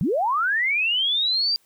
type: linear sweep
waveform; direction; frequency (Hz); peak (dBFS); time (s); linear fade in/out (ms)
sine; up; 130.81 to 4776; -19; 0.01-1.56; 0
effects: white hiss -62 dBFS RMS until 1.65 s